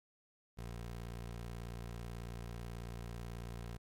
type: tone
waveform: 20% pulse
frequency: 58.27 Hz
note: A#1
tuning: in tune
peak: -38 dBFS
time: 0.57-3.78 s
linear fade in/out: 20 ms
effects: MP3 64 kbps